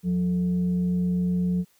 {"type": "tone with frequency modulation", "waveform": "sine", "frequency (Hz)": 179.2, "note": "F3", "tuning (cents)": 45, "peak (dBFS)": -21, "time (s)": [0.03, 1.65], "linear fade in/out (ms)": 50, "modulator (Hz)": 261, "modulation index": 0.26, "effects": ["white hiss -63 dBFS RMS until 1.79 s"]}